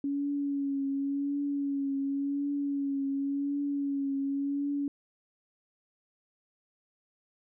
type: tone with vibrato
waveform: sine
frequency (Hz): 280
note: C#4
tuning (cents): +18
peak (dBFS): -28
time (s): 0.04-4.88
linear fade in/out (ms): 2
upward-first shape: triangle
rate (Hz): 0.91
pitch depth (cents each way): 36
effects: none